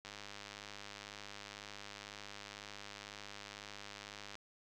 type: click train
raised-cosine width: 0.2 ms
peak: -30 dBFS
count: 440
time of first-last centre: 0.05-4.354 s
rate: 102 Hz
effects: none